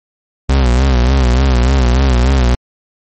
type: tone with vibrato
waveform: 40% pulse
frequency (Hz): 63.8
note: C2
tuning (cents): -43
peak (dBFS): -7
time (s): 0.49-2.55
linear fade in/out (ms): 5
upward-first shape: sine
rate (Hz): 3.4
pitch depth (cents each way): 110
effects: MP3 32 kbps